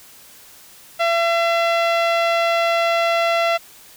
sawtooth tone with low-pass filter, 675 Hz, E5, 41 cents sharp, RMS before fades -18 dBFS, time 0.99-3.58 s, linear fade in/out 20 ms, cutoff 3300 Hz, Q 1.2, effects white hiss -45 dBFS RMS until 3.96 s

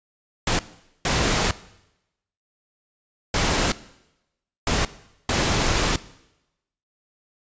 pink noise bursts at uneven times, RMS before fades -21 dBFS, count 5, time 0.47-0.59 / 1.05-1.51 / 3.34-3.72 / 4.67-4.85 / 5.29-5.96 s, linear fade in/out 2 ms, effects noise-tail reverb RT60 0.9 s tail -18 dB re dry + resampled to 16000 Hz

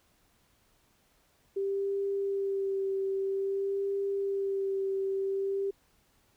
sine tone with vibrato, 392 Hz, G4, in tune, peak -28 dBFS, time 1.56-5.71 s, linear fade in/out 10 ms, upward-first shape sine, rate 0.51 Hz, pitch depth 19 cents each way, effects pink hiss -68 dBFS RMS until 6.36 s

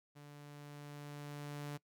sawtooth tone with level ramp, 145.7 Hz, D3, 13 cents flat, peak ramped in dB -49 to -37 dBFS, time 0.15-1.78 s, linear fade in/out 20 ms, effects noise-tail reverb RT60 0.1 s tail -21 dB re dry

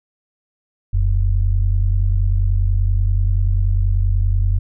sine tone pair together, 42.14 / 92.5 Hz, E1 / F#2, +39 / 0 cents, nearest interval octave + major second, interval 1361 cents, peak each -15 / -17 dBFS, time 0.93-4.59 s, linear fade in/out 10 ms, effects none

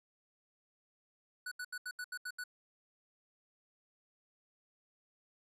square tone bursts, 1480 Hz, F#6, in tune, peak -40 dBFS, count 8, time 1.46-2.439 s, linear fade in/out 5 ms, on 55 ms, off 77 ms, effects resampled to 32000 Hz

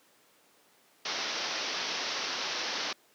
white low-pass noise, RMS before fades -34 dBFS, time 1.05-2.93 s, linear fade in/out 5 ms, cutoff 5900 Hz, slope 96 dB/octave, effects pink hiss -63 dBFS RMS until 3.14 s + high-pass 300 Hz 12 dB/octave

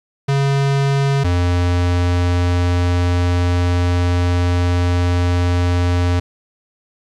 square tone pair in turn, 138.59 / 88.29 Hz, C#3 / F2, 0 / +19 cents, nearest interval minor sixth, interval 781 cents, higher first, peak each -14 dBFS, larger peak neither, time 0.28-1.24 / 1.24-6.2 s, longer second, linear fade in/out 10 ms, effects low-pass 6000 Hz 12 dB/octave + 9-bit

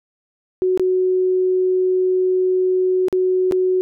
sine tone with dropouts, 370 Hz, F#4, in tune, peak -14 dBFS, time 0.62-3.81 s, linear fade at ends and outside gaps 0 ms, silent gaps 0.775-0.796 / 3.084-3.127 / 3.512-3.522 s, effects none

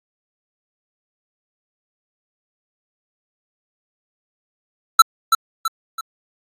square tone with echo, 1331 Hz, E6, 16 cents sharp, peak -4 dBFS, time 4.99-5.02 s, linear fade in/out 5 ms, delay 330 ms, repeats 3, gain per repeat -7 dB, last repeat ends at 6.01 s, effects AAC 48 kbps

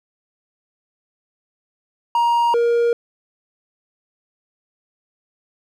triangle tone pair in turn, 942 / 471 Hz, A#5 / A#4, +18 / +18 cents, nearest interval octave, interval 1200 cents, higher first, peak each -12 dBFS, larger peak neither, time 2.15-2.54 / 2.54-2.93 s, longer neither, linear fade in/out 2 ms, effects none

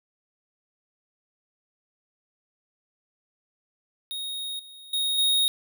square tone with level steps, 3739 Hz, A#7, 4 cents sharp, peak -31 / -44 / -24 / -20 dBFS, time 4.11-5.48 s, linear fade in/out 0 ms, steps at 4.59 / 4.93 / 5.18 s, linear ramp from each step 5 ms, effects none

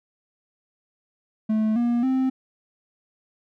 triangle tone with pitch steps, 217.3 / 238.3 / 261.4 Hz, A3 / A#3 / C4, -21 / +38 / -1 cents, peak -17 dBFS, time 1.49-2.3 s, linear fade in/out 10 ms, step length 270 ms, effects none

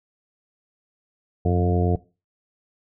harmonic tone with a mistuned harmonic, 88.4 Hz, F2, 22 cents sharp, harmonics 1 / 2 / 3 / 4 / 5 / 6 / 7 / 8, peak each -20 / -24 / -30 / -28 / -26 / -39 / -34 / -30 dBFS, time 1.45-1.96 s, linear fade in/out 5 ms, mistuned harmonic 1, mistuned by +43 cents, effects noise-tail reverb RT60 0.3 s tail -19 dB re dry

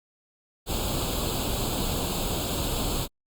pink noise with comb filter, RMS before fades -28 dBFS, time 0.66-3.08 s, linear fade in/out 50 ms, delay 0.26 ms, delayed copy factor +0.85, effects Opus 48 kbps

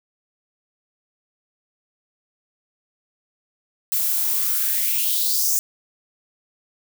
violet noise with high-pass filter sweep, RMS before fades -21 dBFS, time 3.92-5.59 s, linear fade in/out 0 ms, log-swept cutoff 490 to 6800 Hz, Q 3.9, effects none

